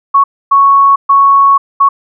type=tone bursts at uneven times; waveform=sine; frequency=1108.7 Hz; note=C#6; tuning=in tune; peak=-3 dBFS; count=4; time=0.14-0.24 / 0.51-0.96 / 1.09-1.58 / 1.8-1.89 s; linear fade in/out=10 ms; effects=none